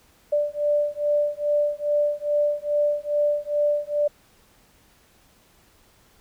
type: beating tone pair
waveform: sine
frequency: 587.3 / 589.7 Hz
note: D5 / D5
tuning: 0 / +7 cents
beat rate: 2.4 Hz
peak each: -23 dBFS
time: 0.32-4.08 s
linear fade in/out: 10 ms
effects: pink hiss -58 dBFS RMS until 6.2 s